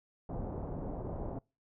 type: low-pass noise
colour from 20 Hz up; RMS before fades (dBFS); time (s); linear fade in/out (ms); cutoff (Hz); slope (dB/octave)
pink; -39; 0.29-1.39; 5; 790; 24
effects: noise-tail reverb RT60 0.3 s tail -26 dB re dry